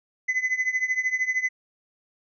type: tone with tremolo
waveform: triangle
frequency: 2025 Hz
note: B6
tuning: 43 cents sharp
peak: -17 dBFS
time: 0.28-1.49 s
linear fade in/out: 10 ms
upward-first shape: triangle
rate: 13 Hz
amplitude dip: 90%
effects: resampled to 16000 Hz